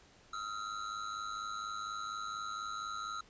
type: ring-modulated tone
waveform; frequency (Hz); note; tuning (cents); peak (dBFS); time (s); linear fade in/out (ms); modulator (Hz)
square; 1318.5; E6; 0; -36; 0.33-3.21; 5; 52.1
effects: pink hiss -62 dBFS RMS until 3.29 s + resampled to 16000 Hz